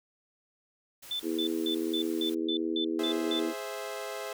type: noise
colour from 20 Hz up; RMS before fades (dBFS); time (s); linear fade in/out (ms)
white; -48; 1.02-2.35; 10
type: tone bursts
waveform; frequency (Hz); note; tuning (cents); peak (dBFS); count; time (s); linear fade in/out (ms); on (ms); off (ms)
sine; 3521; A7; 0; -30; 9; 1.11-3.395; 2; 85; 190
type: harmonic tone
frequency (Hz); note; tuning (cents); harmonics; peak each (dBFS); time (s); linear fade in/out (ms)
81.6; E2; -17; 3 / 4 / 5 / 6; -37 / -30 / -35 / -43; 1.22-3.54; 50
type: chord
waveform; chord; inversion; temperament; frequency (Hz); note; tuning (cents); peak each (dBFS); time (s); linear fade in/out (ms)
sawtooth; Ab augmented; none; equal; 415.3 / 523.3 / 659.3; Ab4 / C5 / E5; 0 / 0 / 0; -36; 2.99-4.33; 2
effects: none